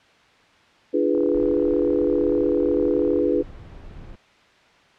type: chord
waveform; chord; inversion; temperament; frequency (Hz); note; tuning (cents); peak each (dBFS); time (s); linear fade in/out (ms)
sine; D diminished seventh; none; equal with one note detuned; 293.7 / 342.6 / 415.3 / 493.9; D4 / F4 / Ab4 / Cb5; 0 / -33 / 0 / 0; -23; 0.93-3.43; 20
type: click train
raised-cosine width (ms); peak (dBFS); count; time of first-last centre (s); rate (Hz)
1; -26; 74; 1.15-3.189; 35.8
type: noise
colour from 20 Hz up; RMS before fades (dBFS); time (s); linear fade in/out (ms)
brown; -39; 1.34-4.16; 10
effects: white hiss -54 dBFS RMS until 4.98 s + low-pass 3000 Hz 12 dB/octave